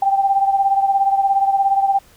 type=beating tone pair; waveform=sine; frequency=784 / 801 Hz; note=G5 / G5; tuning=0 / +37 cents; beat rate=17 Hz; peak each=-14 / -20 dBFS; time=0.02-1.99 s; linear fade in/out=5 ms; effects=pink hiss -50 dBFS RMS until 2.16 s